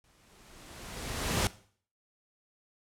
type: noise with exponential growth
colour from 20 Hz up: pink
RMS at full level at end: -27 dBFS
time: 0.04-1.47 s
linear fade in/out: 1 ms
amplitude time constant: 310 ms
effects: noise-tail reverb RT60 0.5 s tail -18 dB re dry + low-pass 11000 Hz 12 dB/octave